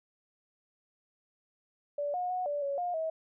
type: tone with pitch steps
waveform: sine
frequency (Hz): 579 / 721 / 732 / 581 / 560 / 710 / 642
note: D5 / F#5 / F#5 / D5 / C#5 / F5 / E5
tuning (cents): -25 / -45 / -19 / -19 / +18 / +28 / -46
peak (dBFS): -30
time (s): 1.98-3.1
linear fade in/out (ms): 5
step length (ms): 160
effects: none